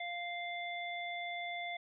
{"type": "harmonic tone", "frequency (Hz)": 697, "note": "F5", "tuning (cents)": -4, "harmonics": [1, 3, 5], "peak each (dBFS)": [-41, -41, -47], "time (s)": [0, 1.77], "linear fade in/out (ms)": 5, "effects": []}